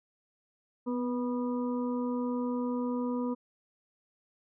harmonic tone with a mistuned harmonic, 244.5 Hz, B3, 17 cents flat, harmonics 1 / 2 / 4 / 5, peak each -30 / -36 / -41 / -47 dBFS, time 0.86-3.35 s, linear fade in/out 20 ms, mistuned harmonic 1, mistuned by +23 cents, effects none

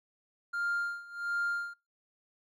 triangle tone with tremolo, 1400 Hz, F6, 4 cents sharp, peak -26 dBFS, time 0.53-1.74 s, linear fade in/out 10 ms, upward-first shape sine, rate 1.4 Hz, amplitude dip 90%, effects noise-tail reverb RT60 0.3 s tail -26 dB re dry + tanh soft clip ceiling -23 dBFS

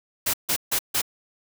white noise bursts, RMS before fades -23 dBFS, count 4, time 0.26-1.018 s, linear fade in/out 10 ms, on 77 ms, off 150 ms, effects none

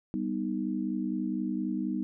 sine chord, G augmented, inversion none, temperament equal, 196 / 246.9 / 311.1 Hz, G3 / B3 / D#4, 0 / 0 / 0 cents, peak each -33 dBFS, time 0.14-2.03 s, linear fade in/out 0 ms, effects none

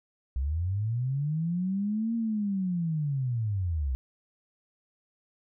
sine linear two-way sweep, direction up then down, 61.74 to 232.6 to 61.74 Hz, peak -26 dBFS, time 0.36-3.95 s, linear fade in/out 0 ms, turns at 2.15 s, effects none

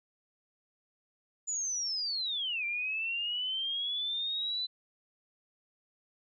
sine linear two-way sweep, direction down then up, 7040 to 2349 to 4027 Hz, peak -31 dBFS, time 1.47-4.67 s, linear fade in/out 20 ms, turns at 2.65 s, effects none

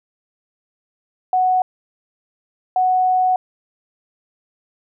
sine tone bursts at uneven times, 740 Hz, F#5, in tune, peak -13 dBFS, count 2, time 1.33-1.62 / 2.76-3.36 s, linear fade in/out 2 ms, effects none

